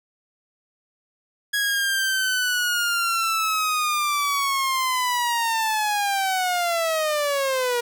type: linear sweep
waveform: sawtooth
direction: down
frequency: 1665 to 474.4 Hz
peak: -17 dBFS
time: 1.53-7.81 s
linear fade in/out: 10 ms
effects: none